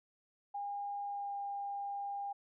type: tone with pitch glide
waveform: sine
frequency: 810 to 803.5 Hz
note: G#5 to G5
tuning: -43 to +43 cents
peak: -37 dBFS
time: 0.54-2.33 s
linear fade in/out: 10 ms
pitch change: -14 cents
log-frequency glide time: 1.05-1.35 s
effects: none